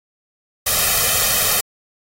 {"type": "noise with comb filter", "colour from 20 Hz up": "white", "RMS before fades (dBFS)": -17, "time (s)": [0.66, 1.61], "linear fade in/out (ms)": 10, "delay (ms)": 1.6, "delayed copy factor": 1, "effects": ["AAC 48 kbps"]}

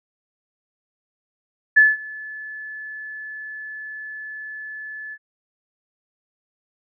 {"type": "tone with ADSR envelope", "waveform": "sine", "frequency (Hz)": 1729, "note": "A6", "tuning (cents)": -31, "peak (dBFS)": -7, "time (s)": [1.76, 5.18], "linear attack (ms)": 16, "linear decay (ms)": 190, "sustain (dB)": -24, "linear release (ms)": 52, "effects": []}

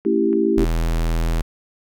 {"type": "click train", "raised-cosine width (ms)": 0.5, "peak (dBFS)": -27, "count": 4, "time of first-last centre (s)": [0.05, 0.89], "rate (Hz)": 3.57}
{"type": "chord", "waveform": "sine", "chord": "A dominant seventh", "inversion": "none", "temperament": "equal with one note detuned", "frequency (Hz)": [222.3, 277.2, 329.6, 392], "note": ["A3", "C#4", "E4", "G4"], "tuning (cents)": [18, 0, 0, 0], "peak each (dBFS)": [-22, -24, -19, -19], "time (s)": [0.05, 0.65], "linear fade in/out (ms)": 10}
{"type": "tone", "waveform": "square", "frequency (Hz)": 41.2, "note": "E1", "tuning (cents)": 0, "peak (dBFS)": -18, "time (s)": [0.57, 1.42], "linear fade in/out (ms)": 10}
{"effects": []}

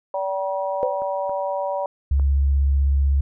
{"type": "harmonic tone", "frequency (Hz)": 192.2, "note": "G3", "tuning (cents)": -34, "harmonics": [3, 4, 5], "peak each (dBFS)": [-24, -29, -28], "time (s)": [0.14, 1.86], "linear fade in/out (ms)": 2}
{"type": "tone with exponential decay", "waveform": "sine", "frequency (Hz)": 512, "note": "C5", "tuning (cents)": -38, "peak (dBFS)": -16, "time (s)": [0.83, 1.06], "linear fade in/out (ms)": 0, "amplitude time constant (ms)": 48}
{"type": "clicks", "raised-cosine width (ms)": 1, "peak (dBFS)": -25, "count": 3, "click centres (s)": [1.02, 1.295, 2.197]}
{"type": "tone with vibrato", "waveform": "sine", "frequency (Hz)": 69.3, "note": "C#2", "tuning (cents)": 0, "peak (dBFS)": -15, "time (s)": [2.11, 3.21], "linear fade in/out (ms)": 5, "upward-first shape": "sine", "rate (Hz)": 16, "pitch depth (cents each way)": 18}
{"effects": []}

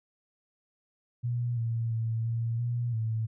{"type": "tone with pitch steps", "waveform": "sine", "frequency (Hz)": [120.5, 115.1, 113.2, 115.4, 119.9, 111.5], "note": ["B2", "A#2", "A2", "A#2", "A#2", "A2"], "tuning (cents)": [-42, -22, 50, -17, 49, 23], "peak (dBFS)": -27, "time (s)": [1.23, 3.27], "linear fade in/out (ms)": 20, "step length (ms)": 340, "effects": []}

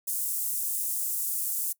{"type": "high-pass noise", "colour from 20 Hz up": "pink", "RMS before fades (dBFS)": -30, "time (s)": [0.07, 1.73], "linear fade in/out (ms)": 10, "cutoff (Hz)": 8700, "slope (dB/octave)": 24, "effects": ["noise-tail reverb RT60 0.1 s tail -23 dB re dry"]}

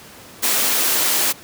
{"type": "high-pass noise", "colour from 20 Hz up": "white", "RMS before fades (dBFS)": -18, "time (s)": [0.42, 1.33], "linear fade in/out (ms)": 20, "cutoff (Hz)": 210, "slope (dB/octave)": 48, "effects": ["pink hiss -41 dBFS RMS until 1.43 s", "high-pass 100 Hz 12 dB/octave"]}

